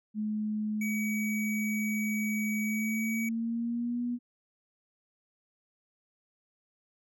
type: tone with pitch glide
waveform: sine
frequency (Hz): 213.3 to 242.2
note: G#3 to B3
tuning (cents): +46 to -34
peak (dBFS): -29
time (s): 0.14-4.19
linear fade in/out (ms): 50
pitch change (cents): +220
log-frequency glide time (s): 2.61-4.02
type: tone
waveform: square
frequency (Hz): 2267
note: C#7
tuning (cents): +38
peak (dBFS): -35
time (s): 0.81-3.29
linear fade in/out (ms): 5
effects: none